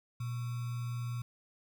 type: tone with sample-and-hold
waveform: sine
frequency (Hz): 120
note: B2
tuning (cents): -49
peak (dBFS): -34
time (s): 0.2-1.22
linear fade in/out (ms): 5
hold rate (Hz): 1225
effects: none